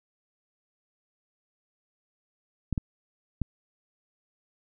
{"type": "clicks", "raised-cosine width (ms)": 5, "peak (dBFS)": -15, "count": 3, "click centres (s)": [2.727, 2.778, 3.417], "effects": []}